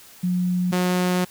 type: tone pair in turn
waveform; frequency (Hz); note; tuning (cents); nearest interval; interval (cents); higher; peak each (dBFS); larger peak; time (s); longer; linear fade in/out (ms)
sine / sawtooth; 180 / 180.79; F#3 / F#3; -47 / -40; unison; 7; second; -19 / -15; second; 0.23-0.72 / 0.72-1.25; second; 10
effects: white hiss -47 dBFS RMS until 1.3 s